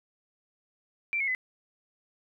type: tone with pitch steps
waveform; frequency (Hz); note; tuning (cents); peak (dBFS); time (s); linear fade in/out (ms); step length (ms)
sine; 2349 / 2179 / 2021; D7 / C#7 / B6; 0 / -30 / +39; -26; 1.13-1.349; 0; 73
effects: none

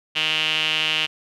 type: tone with band-pass filter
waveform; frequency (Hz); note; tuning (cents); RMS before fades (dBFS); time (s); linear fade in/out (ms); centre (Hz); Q
sawtooth; 156; D#3; +5; -22; 0.15-1.07; 20; 2900; 6.5
effects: none

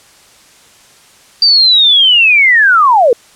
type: linear sweep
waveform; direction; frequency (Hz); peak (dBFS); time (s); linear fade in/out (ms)
sine; down; 4699 to 440; -4; 1.42-3.13; 2
effects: white hiss -43 dBFS RMS until 3.35 s + low-pass 9000 Hz 12 dB/octave

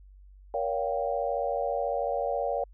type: chord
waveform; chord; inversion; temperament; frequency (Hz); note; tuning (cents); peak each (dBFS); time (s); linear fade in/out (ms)
sine; G half-diminished seventh; first; just; 470.4 / 564.5 / 705.6 / 784; Bb4 / Db5 / F5 / G5; +16 / +31 / +18 / 0; -33 / -30 / -32 / -34; 0.54-2.64; 2
effects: added 48 Hz sine -49 dBFS peak until 2.73 s

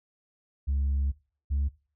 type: tone pair in turn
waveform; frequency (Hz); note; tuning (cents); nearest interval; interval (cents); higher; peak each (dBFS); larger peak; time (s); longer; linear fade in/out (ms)
sine; 69.3 / 70.27; C#2 / C#2; 0 / +24; unison; 24; second; -22; neither; 0.67-1.12 / 1.5-1.69; first; 20
effects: noise-tail reverb RT60 0.4 s tail -21 dB re dry + tanh soft clip ceiling -22 dBFS

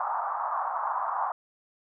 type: band-pass noise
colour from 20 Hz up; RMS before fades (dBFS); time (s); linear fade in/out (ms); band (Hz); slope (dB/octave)
white; -30; 0-1.32; 2; 730 to 1200; 48
effects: none

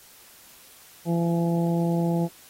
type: harmonic tone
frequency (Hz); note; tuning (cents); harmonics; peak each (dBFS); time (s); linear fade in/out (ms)
169.3; E3; +46; 1 / 2 / 3 / 4 / 5; -22 / -28 / -32 / -34 / -36; 1.05-2.29; 50
effects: white hiss -51 dBFS RMS until 2.49 s + AAC 48 kbps

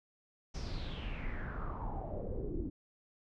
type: noise with low-pass filter sweep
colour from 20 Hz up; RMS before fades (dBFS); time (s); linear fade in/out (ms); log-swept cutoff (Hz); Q
brown; -39; 0.54-2.7; 10; 5800 to 290; 5.7
effects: none

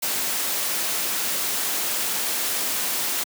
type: noise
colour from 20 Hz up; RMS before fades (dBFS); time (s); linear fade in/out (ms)
white; -25; 0.02-3.24; 10
effects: high-pass 200 Hz 12 dB/octave

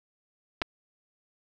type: clicks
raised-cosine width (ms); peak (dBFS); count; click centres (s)
0.3; -13; 2; 0.617 / 0.62
effects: none

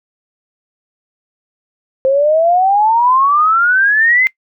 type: exponential sweep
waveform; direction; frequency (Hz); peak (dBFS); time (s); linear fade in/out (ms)
sine; up; 523.3 to 2093; -8; 2.05-4.27; 0
effects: noise-tail reverb RT60 0.1 s tail -21 dB re dry

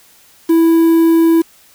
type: tone with quantisation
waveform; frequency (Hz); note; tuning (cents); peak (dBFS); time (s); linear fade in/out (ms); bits
triangle; 329.6; E4; 0; -5; 0.49-1.42; 10; 5
effects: white hiss -47 dBFS RMS until 1.74 s

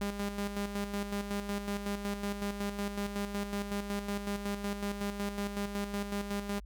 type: tone with tremolo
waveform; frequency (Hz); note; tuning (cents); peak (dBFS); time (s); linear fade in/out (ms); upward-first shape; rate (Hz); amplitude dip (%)
sawtooth; 202.1; G#3; -47; -28; 0.01-6.6; 5; square; 5.4; 55
effects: added 50 Hz sine -45 dBFS peak until 6.65 s

